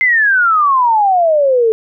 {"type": "exponential sweep", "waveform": "sine", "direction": "down", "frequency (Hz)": [2100, 433.3], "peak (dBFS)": -8, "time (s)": [0.01, 1.72], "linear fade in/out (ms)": 0, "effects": []}